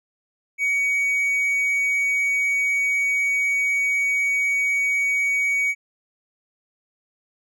triangle tone, 2252 Hz, C#7, 27 cents sharp, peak -17 dBFS, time 0.58-5.75 s, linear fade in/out 50 ms, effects none

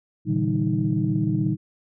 sine tone cluster, 116.6 / 143 / 159.4 / 194.7 / 312.4 Hz, A#2 / D3 / D#3 / G3 / D#4, +1 / -46 / +42 / -12 / +7 cents, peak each -26 dBFS, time 0.25-1.57 s, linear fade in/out 50 ms, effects tanh soft clip ceiling -9 dBFS

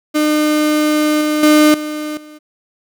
35% pulse tone with level steps, 303 Hz, D#4, 46 cents flat, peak -10 / -12 / -5 / -19 / -33 dBFS, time 0.14-2.39 s, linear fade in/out 20 ms, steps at 1.21 / 1.43 / 1.74 / 2.17 s, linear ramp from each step 2 ms, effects none

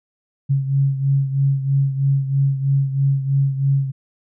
sine beating tone pair, 136.9 / 140 Hz, C#3 / C#3, -21 / +18 cents, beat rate 3.1 Hz, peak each -16 / -22 dBFS, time 0.49-3.92 s, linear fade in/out 20 ms, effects none

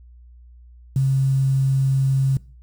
sine tone with quantisation, 134.5 Hz, C3, 48 cents sharp, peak -15 dBFS, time 0.96-2.37 s, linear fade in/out 2 ms, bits 7, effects noise-tail reverb RT60 0.4 s tail -21 dB re dry + added 60 Hz sine -43 dBFS peak until 2.62 s

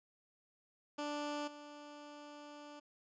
15% pulse tone with level steps, 293.7 Hz, D4, in tune, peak -32 / -44 dBFS, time 0.98-2.8 s, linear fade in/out 10 ms, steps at 1.47 s, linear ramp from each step 10 ms, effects resampled to 16000 Hz

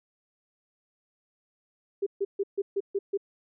sine tone bursts, 396.9 Hz, G4, 22 cents sharp, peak -24 dBFS, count 7, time 2.02-3.175 s, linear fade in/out 10 ms, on 45 ms, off 140 ms, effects none

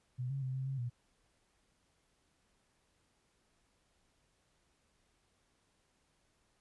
sine tone with pitch steps, 125.5 / 137.1 / 130 / 132.1 / 134.9 / 121.1 Hz, B2 / C#3 / C3 / C3 / C#3 / B2, +28 / -19 / -11 / +17 / -47 / -34 cents, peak -35 dBFS, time 0.18-0.9 s, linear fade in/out 20 ms, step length 120 ms, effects pink hiss -75 dBFS RMS until 6.6 s + resampled to 24000 Hz

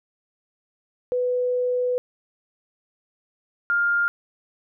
sine tone pair in turn, 496.7 / 1404.9 Hz, B4 / F6, +10 / +10 cents, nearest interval octave + tritone, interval 1800 cents, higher second, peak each -20 / -18 dBFS, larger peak second, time 1.12-1.98 / 3.7-4.08 s, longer first, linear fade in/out 0 ms, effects none

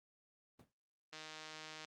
brown noise with exponential decay, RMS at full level -47 dBFS, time 0.59-0.72 s, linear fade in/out 5 ms, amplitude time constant 28 ms
click train, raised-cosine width 0.2 ms, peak -32 dBFS, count 113, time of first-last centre 1.13-1.848 s, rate 156 Hz
effects high-pass 150 Hz 12 dB/octave + Opus 32 kbps

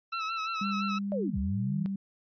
sawtooth tone with vibrato, 1318.5 Hz, E6, in tune, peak -27 dBFS, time 0.12-0.99 s, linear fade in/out 10 ms, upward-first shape sine, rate 5.8 Hz, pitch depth 47 cents each way
sine tone with pitch glide, 200 to 195.66 Hz, G3 to G3, +35 to -3 cents, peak -30 dBFS, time 0.61-1.96 s, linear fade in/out 5 ms, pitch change -38 cents, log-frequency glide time 1.14-1.33 s
sine linear two-way sweep, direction down then up, 620 to 64.3 to 174.2 Hz, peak -30 dBFS, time 1.12-1.86 s, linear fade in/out 0 ms, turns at 1.38 s
effects resampled to 11025 Hz

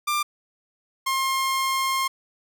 sawtooth tone pair in turn, 1189 / 1065.8 Hz, D6 / C6, +21 / +32 cents, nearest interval major second, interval 189 cents, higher first, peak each -18 dBFS, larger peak neither, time 0.07-0.23 / 1.06-2.08 s, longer second, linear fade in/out 10 ms, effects none

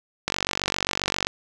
click train, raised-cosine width 0.2 ms, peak -5 dBFS, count 48, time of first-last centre 0.28-1.269 s, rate 47.5 Hz, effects none

